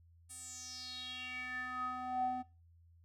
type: tone with band-pass filter sweep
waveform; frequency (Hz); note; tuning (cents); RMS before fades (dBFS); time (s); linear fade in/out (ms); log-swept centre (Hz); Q
square; 252.5; B3; +39; -42; 0.29-2.43; 20; 9500 to 580; 6.3
effects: noise-tail reverb RT60 0.3 s tail -19 dB re dry + added 84 Hz sine -61 dBFS peak until 3.04 s